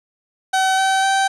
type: tone with pitch steps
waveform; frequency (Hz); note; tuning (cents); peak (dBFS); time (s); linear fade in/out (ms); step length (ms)
30% pulse; 760 / 768.4 / 776.9; F#5 / G5 / G5; +46 / -35 / -16; -12; 0.53-1.28; 10; 250
effects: resampled to 24000 Hz + 8-bit